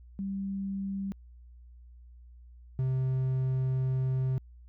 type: tone pair in turn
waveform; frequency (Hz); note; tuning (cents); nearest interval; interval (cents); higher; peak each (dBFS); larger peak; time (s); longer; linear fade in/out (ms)
sine / triangle; 195.5 / 130.48; G3 / C3; -4 / -4; perfect fifth; 700; first; -31 / -24; second; 0.19-1.12 / 2.79-4.38; second; 0
effects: added 60 Hz sine -49 dBFS peak until 4.68 s